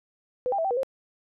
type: tone with pitch steps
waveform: sine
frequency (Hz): 501 / 795 / 654 / 774 / 483.5 / 532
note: B4 / G5 / E5 / G5 / B4 / C5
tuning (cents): +25 / +24 / -14 / -22 / -37 / +29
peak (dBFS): -23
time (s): 0.46-0.832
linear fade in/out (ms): 0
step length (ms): 62
effects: none